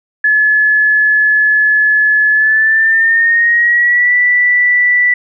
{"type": "tone with pitch glide", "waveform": "sine", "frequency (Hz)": [1713, 1967.7], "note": ["A6", "B6"], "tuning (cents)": [-47, -7], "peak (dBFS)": -7, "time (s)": [0.24, 5.14], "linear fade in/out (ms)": 5, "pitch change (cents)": 240, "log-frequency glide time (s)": [2.31, 4.14], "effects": []}